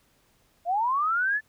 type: linear sweep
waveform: sine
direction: up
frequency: 659.3 to 1760 Hz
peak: -22 dBFS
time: 0.65-1.41 s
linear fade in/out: 50 ms
effects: pink hiss -65 dBFS RMS until 1.48 s